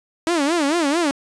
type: tone with vibrato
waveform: sawtooth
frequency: 311.1 Hz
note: D#4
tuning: in tune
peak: -13 dBFS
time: 0.27-1.11 s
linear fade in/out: 0 ms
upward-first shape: sine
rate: 4.5 Hz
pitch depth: 210 cents each way
effects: resampled to 22050 Hz + 7-bit